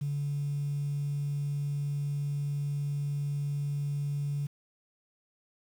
sine tone, 143.6 Hz, D3, 39 cents flat, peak -28 dBFS, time 0.01-4.47 s, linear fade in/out 10 ms, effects tanh soft clip ceiling -25 dBFS + 9-bit

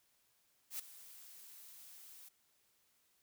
blue noise with ADSR envelope, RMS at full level -40 dBFS, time 0.7-2.29 s, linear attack 92 ms, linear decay 8 ms, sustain -16 dB, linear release 10 ms, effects white hiss -75 dBFS RMS until 3.22 s

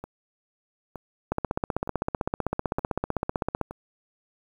two click trains, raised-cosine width 1 ms, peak -11 / -22 dBFS, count 37 / 5, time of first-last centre 1.32-3.613 / 0.04-3.71 s, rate 15.7 / 1.09 Hz, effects 8-bit

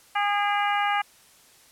harmonic tone with a mistuned harmonic, 408.9 Hz, G#4, 27 cents flat, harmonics 2 / 3 / 4 / 5 / 6 / 7, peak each -24 / -28 / -30 / -32 / -34 / -35 dBFS, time 0.15-1.02 s, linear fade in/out 10 ms, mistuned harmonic 6, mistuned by -52 cents, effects white hiss -55 dBFS RMS until 1.71 s + low-pass 12000 Hz 12 dB/octave

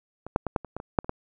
clicks, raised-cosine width 1 ms, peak -23 / -6 / -14 / -9 / -24 / -19 / -23 / -6 / -29 / -14 dBFS, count 10, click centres 0.266 / 0.361 / 0.467 / 0.562 / 0.647 / 0.766 / 0.801 / 0.988 / 1.045 / 1.094 s, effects none

